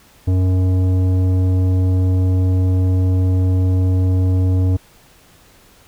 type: tone with tanh clipping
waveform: triangle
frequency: 92.5 Hz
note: F#2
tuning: in tune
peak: -14 dBFS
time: 0.27-4.77 s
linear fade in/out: 10 ms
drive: 16 dB
effects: pink hiss -49 dBFS RMS until 5.87 s

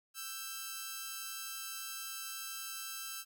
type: tone pair together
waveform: 5% pulse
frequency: 1324 / 1574.5 Hz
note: E6 / G6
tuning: +7 / +7 cents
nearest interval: minor third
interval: 300 cents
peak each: -31 / -34 dBFS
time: 0.14-3.25 s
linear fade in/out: 50 ms
effects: none

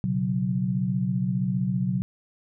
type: chord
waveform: sine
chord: B suspended second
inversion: none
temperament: equal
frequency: 123.47 / 138.59 / 185 Hz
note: B2 / C#3 / F#3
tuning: 0 / 0 / 0 cents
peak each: -28 / -29 / -25 dBFS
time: 0.04-2.02 s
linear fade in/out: 0 ms
effects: none

